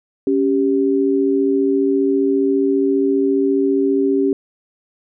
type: tone pair together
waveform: sine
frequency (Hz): 277.2 / 392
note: C#4 / G4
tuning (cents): 0 / 0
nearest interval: tritone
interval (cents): 600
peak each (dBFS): -16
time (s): 0.27-4.33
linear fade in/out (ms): 2
effects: none